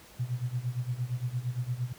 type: tone with tremolo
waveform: sine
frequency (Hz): 123.47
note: B2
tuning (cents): 0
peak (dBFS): -26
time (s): 0.19-1.93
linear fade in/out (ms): 10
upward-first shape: sine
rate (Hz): 8.7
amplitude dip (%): 85
effects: pink hiss -53 dBFS RMS until 1.98 s + high-pass 60 Hz 12 dB/octave